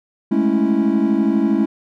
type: chord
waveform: triangle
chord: A major seventh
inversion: third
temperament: equal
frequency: 207.7 / 220 / 277.2 / 329.6 Hz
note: G#3 / A3 / C#4 / E4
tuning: 0 / 0 / 0 / 0 cents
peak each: -17 dBFS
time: 0.31-1.66 s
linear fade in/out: 10 ms
effects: tanh soft clip ceiling -5 dBFS